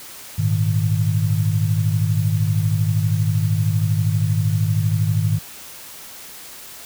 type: chord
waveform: sine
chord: Ab suspended second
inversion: none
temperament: equal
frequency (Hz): 103.83 / 116.54 / 155.56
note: Ab2 / Bb2 / Eb3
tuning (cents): 0 / 0 / 0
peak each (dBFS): -18 / -23 / -21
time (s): 0.38-5.39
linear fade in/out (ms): 10
effects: white hiss -38 dBFS RMS until 6.85 s

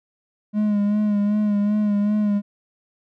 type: tone with vibrato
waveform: triangle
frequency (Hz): 207.6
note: G#3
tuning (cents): 0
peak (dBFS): -15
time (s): 0.53-2.42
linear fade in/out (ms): 50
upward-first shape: sine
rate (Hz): 2.6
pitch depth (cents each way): 36
effects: none

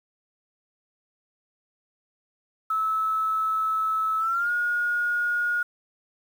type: tone with pitch glide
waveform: sine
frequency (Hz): 1302 to 1436.3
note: E6 to F6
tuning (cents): -22 to +48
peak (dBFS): -22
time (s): 2.7-5.63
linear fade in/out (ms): 5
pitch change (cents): +170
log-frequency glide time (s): 4.19-4.51
effects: 8-bit

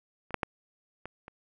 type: clicks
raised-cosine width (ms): 0.5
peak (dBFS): -30 / -11 / -13 / -24 / -29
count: 5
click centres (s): 0.307 / 0.343 / 0.432 / 1.056 / 1.281
effects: none

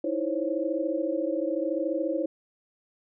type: tone cluster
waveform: sine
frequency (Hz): 313.2 / 334 / 524 / 558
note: D#4 / E4 / C5 / C#5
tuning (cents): +11 / +23 / +2 / +11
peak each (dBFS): -31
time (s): 0.04-2.26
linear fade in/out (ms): 5
effects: none

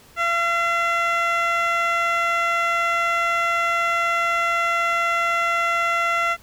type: tone with band-pass filter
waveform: 15% pulse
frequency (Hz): 681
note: F5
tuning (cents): -44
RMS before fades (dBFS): -21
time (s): 0.16-6.37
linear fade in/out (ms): 50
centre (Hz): 1500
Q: 1.1
effects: pink hiss -50 dBFS RMS until 6.42 s

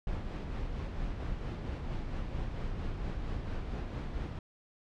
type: noise with tremolo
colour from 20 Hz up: brown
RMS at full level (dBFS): -35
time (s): 0.07-4.39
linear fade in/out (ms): 2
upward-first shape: sine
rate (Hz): 4.4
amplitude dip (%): 35
effects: low-pass 4000 Hz 12 dB/octave

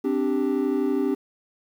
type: chord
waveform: triangle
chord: C suspended second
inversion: none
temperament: equal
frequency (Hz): 261.6 / 293.7 / 392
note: C4 / D4 / G4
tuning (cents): 0 / 0 / 0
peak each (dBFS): -23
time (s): 0.04-1.15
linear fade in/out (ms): 10
effects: tanh soft clip ceiling -10 dBFS + 9-bit

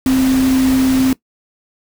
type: tone in noise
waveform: sine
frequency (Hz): 261.8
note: C4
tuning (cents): +1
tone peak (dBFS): -10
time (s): 0.06-1.13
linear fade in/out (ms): 2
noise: pink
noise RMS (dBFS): -24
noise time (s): 0.06-1.13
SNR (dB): +11
effects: noise-tail reverb RT60 0.1 s tail -19 dB re dry

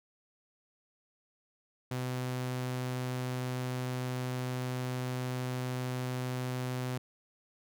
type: tone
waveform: sawtooth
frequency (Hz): 126.7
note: B2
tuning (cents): +45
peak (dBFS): -29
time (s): 1.91-6.98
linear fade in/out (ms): 5
effects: none

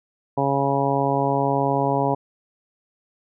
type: harmonic tone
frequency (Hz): 138.59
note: C#3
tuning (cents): 0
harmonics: 1 / 2 / 3 / 4 / 5 / 6 / 7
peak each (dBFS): -26 / -26 / -26 / -26 / -26 / -26 / -26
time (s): 0.37-2.15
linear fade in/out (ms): 10
effects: none

